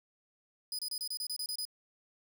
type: tone bursts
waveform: sawtooth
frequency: 4980 Hz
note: D#8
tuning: 1 cent sharp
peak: -32 dBFS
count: 10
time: 0.72-1.652 s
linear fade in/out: 2 ms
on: 68 ms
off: 28 ms
effects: none